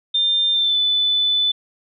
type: tone with pitch glide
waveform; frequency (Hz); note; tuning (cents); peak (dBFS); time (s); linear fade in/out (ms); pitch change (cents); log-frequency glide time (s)
sine; 3600 to 3500; A7 to A7; +39 to -10; -15; 0.14-1.52; 10; -49; 0.53-0.78
effects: none